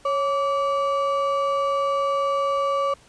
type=ring-modulated tone; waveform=triangle; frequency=856 Hz; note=A5; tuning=48 cents flat; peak=-15 dBFS; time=0.05-2.94 s; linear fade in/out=5 ms; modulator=303 Hz; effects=pink hiss -53 dBFS RMS until 3.08 s + resampled to 22050 Hz